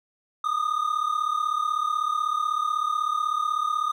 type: tone pair together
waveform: triangle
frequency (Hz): 1208.4 / 1244.5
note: D6 / D#6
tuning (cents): +49 / 0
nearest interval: minor second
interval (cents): 51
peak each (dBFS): -24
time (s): 0.44-3.92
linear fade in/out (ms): 5
effects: none